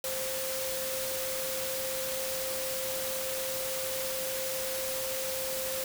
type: tone in noise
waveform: sine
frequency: 525 Hz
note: C5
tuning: 6 cents sharp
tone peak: -35 dBFS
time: 0.04-5.84 s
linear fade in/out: 2 ms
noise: white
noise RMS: -35 dBFS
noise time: 0.04-5.84 s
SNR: -3 dB
effects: none